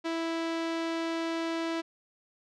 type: tone with low-pass filter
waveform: sawtooth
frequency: 329.6 Hz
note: E4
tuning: in tune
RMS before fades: -32 dBFS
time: 0.04-1.82 s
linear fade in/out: 20 ms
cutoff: 4500 Hz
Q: 0.88
effects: none